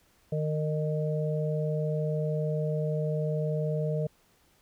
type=harmonic tone; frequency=153.4 Hz; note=D#3; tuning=24 cents flat; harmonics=1 / 3 / 4; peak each=-28 / -33 / -34 dBFS; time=0.32-4.07 s; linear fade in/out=5 ms; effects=pink hiss -65 dBFS RMS until 4.61 s